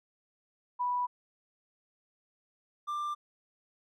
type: tone pair in turn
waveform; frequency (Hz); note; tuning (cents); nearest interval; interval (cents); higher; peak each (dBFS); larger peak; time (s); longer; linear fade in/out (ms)
sine / triangle; 984 / 1186.5; B5 / D6; -7 / +17; minor third; 324; second; -28 / -30; first; 0.79-1.07 / 2.87-3.15; neither; 20
effects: none